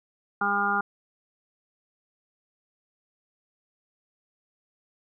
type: harmonic tone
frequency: 202 Hz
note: G#3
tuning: 48 cents flat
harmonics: 1 / 2 / 4 / 5 / 6 / 7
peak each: -34 / -36 / -28 / -36 / -28 / -26 dBFS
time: 0.41-0.81 s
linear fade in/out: 5 ms
effects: none